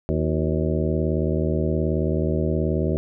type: harmonic tone with a mistuned harmonic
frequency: 78.8 Hz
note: D#2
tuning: 23 cents sharp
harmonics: 1 / 2 / 3 / 4 / 5 / 6 / 7 / 8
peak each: -25 / -25 / -28 / -31 / -27 / -32 / -31 / -33 dBFS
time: 0.09-2.97 s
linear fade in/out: 0 ms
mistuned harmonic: 5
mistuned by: -97 cents
effects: none